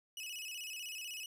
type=tone with vibrato; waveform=sawtooth; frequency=2749 Hz; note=F7; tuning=28 cents flat; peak=-39 dBFS; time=0.17-1.26 s; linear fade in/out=2 ms; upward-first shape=square; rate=16 Hz; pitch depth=110 cents each way; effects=none